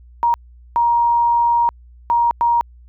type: tone bursts at uneven times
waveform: sine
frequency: 943 Hz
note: A#5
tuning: 20 cents sharp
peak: -12 dBFS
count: 4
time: 0.23-0.34 / 0.76-1.69 / 2.1-2.31 / 2.41-2.61 s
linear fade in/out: 0 ms
effects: added 60 Hz sine -41 dBFS peak until 2.88 s